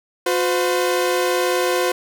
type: tone pair together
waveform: sawtooth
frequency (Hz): 359.5 / 510.1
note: F#4 / C5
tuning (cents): -50 / -44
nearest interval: tritone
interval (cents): 606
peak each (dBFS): -16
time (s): 0.26-1.92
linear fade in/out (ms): 5
effects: none